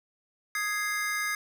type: chord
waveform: square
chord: Ab major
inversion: second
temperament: equal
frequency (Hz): 1244.5 / 1661.2 / 2093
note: Eb6 / Ab6 / C7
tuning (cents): 0 / 0 / 0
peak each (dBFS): -36 / -33 / -32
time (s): 0.55-1.35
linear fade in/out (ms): 2
effects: none